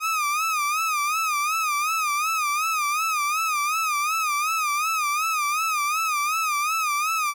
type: tone with vibrato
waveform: 30% pulse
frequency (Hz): 1237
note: D#6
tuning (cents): -10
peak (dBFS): -19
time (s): 0-7.34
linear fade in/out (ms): 50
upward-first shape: sine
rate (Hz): 2.7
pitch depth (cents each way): 110
effects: none